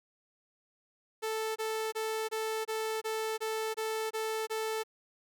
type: tone bursts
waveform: sawtooth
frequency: 440 Hz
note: A4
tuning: in tune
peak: -28 dBFS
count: 10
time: 1.22-4.836 s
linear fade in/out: 20 ms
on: 340 ms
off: 24 ms
effects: none